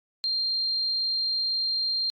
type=tone; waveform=sine; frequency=4186 Hz; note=C8; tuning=in tune; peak=-24 dBFS; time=0.24-2.1 s; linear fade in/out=0 ms; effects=AAC 48 kbps